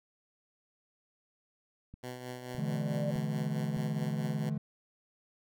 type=click train; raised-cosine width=5 ms; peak=-35 dBFS; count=4; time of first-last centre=1.94-3.769 s; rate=1.64 Hz
type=tone with tremolo; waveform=10% pulse; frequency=125.3 Hz; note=B2; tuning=25 cents sharp; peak=-30 dBFS; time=2.03-4.5 s; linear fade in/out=10 ms; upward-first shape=triangle; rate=4.6 Hz; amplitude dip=55%
type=tone with exponential growth; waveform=sine; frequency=590 Hz; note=D5; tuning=8 cents sharp; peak=-32 dBFS; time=2.19-3.11 s; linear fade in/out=5 ms; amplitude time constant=200 ms
type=chord; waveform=triangle; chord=D suspended second; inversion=none; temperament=equal with one note detuned; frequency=146.83 / 164.81 / 214.6 Hz; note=D3 / E3 / A3; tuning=0 / 0 / -43 cents; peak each=-32 / -35 / -34 dBFS; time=2.58-4.58 s; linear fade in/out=5 ms
effects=none